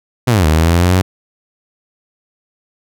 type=linear two-way sweep; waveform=sawtooth; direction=down then up; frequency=130.81 to 76.2 to 94.3 Hz; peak=-5 dBFS; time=0.27-1.02 s; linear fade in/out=10 ms; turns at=0.46 s; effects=none